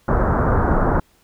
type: low-pass noise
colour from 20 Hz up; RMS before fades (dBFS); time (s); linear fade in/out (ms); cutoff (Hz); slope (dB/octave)
pink; -17; 0.08-1; 5; 1500; 48
effects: pink hiss -58 dBFS RMS until 1.23 s